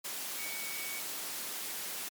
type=tone in noise; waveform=sine; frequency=2248 Hz; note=C#7; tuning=24 cents sharp; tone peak=-42 dBFS; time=0.38-1 s; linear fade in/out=10 ms; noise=white; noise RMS=-39 dBFS; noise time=0.04-2.09 s; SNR=-6 dB; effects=high-pass 200 Hz 12 dB/octave + MP3 96 kbps